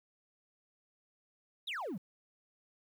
triangle exponential sweep, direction down, 4046 to 155.56 Hz, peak -34 dBFS, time 1.67-1.98 s, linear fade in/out 10 ms, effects tanh soft clip ceiling -31 dBFS + 11-bit

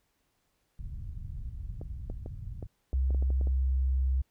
white low-pass noise, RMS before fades -39 dBFS, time 0.79-2.67 s, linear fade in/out 0 ms, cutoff 100 Hz, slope 24 dB/octave
clicks, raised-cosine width 2 ms, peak -28 dBFS, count 11, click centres 1.814 / 2.1 / 2.261 / 2.627 / 2.931 / 3.106 / 3.147 / 3.225 / 3.304 / 3.412 / 3.472 s
sine tone, 65.41 Hz, C2, in tune, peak -24 dBFS, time 2.93-4.22 s, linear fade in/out 10 ms
effects pink hiss -75 dBFS RMS until 4.3 s

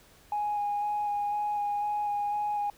sine tone with vibrato, 827 Hz, G#5, 8 cents flat, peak -26 dBFS, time 0.32-2.7 s, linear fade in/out 2 ms, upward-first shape square, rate 2 Hz, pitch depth 11 cents each way, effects tanh soft clip ceiling -23 dBFS + pink hiss -58 dBFS RMS until 2.77 s

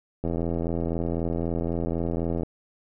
click train, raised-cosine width 2 ms, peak -15 dBFS, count 185, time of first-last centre 0.24-2.433 s, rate 83.9 Hz, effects none

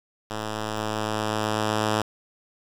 5% pulse tone with level ramp, 107.8 Hz, A2, 35 cents flat, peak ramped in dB -18 to -10 dBFS, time 0.3-2.02 s, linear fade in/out 5 ms, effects low-pass 9000 Hz 12 dB/octave + 7-bit

